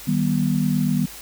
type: chord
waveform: sine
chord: Eb augmented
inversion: none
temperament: just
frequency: 155.56 / 194.45 / 243.1 Hz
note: Eb3 / G3 / B3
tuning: 0 / -14 / -27 cents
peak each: -22 dBFS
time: 0.07-1.06 s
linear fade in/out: 10 ms
effects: added 50 Hz sine -48 dBFS peak until 1.21 s + white hiss -39 dBFS RMS until 1.21 s